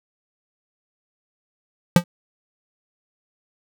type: tone with exponential decay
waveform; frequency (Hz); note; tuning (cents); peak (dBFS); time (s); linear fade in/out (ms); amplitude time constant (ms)
square; 174.61; F3; 0; -6; 1.96-2.04; 2; 16
effects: none